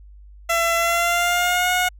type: tone with pitch glide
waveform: 15% pulse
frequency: 673 to 725.5 Hz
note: E5 to F#5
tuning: +36 to -34 cents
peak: -11 dBFS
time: 0.49-1.89 s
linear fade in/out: 10 ms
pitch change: +130 cents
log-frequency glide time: 0.76-1.71 s
effects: added 50 Hz sine -41 dBFS peak until 1.99 s